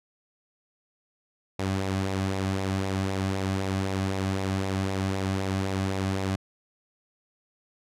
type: tone with flanger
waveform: sawtooth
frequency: 96.1 Hz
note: G2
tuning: 34 cents flat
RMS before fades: -28 dBFS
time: 1.59-6.36 s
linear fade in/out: 5 ms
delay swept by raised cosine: 0.64 to 2.24 ms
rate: 3.9 Hz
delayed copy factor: -0.5
effects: low-pass 9000 Hz 12 dB/octave